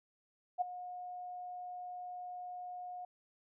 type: tone with ADSR envelope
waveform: sine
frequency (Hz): 721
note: F#5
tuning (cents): -45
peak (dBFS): -27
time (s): 0.58-3.05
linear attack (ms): 33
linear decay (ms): 12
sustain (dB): -15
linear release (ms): 4
effects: none